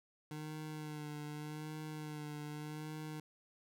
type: tone with vibrato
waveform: 25% pulse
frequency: 151.8 Hz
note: D#3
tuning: 42 cents flat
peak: -39 dBFS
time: 0.31-3.2 s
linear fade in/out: 2 ms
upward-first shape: sine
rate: 0.84 Hz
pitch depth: 33 cents each way
effects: none